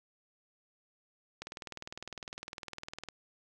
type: click train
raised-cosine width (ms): 0.2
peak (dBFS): -24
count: 34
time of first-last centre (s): 1.42-3.087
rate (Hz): 19.8
effects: none

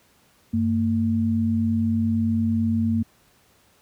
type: tone pair together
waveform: sine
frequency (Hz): 95.97 / 227.2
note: G2 / A#3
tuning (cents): -36 / -44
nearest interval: octave + minor third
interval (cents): 1492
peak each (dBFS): -24 / -20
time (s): 0.53-3.03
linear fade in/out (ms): 10
effects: pink hiss -59 dBFS RMS until 3.81 s + high-pass 60 Hz 12 dB/octave

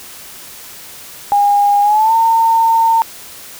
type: tone with pitch glide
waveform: sine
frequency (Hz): 814 to 908.4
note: G#5 to A#5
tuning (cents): -35 to -45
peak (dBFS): -8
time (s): 1.32-3.02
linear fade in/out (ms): 0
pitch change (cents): +190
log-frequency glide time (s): 1.82-2.15
effects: white hiss -34 dBFS RMS until 3.59 s

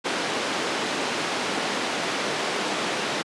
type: band-pass noise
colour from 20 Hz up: pink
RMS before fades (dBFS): -27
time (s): 0.04-3.23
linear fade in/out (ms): 20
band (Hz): 250 to 4900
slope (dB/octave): 12
effects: high-pass 150 Hz 12 dB/octave + resampled to 24000 Hz

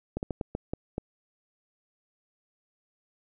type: slowing click train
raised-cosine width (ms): 2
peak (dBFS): -17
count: 7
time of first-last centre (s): 0.17-0.981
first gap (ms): 59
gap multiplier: 1.33
effects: none

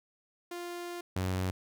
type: tone pair in turn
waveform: sawtooth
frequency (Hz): 349.2 / 92.92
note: F4 / F#2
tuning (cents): 0 / +8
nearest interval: octave + major seventh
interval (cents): 2292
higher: first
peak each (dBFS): -34 / -26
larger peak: second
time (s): 0.51-1.01 / 1.16-1.51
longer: first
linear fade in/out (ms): 5
effects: none

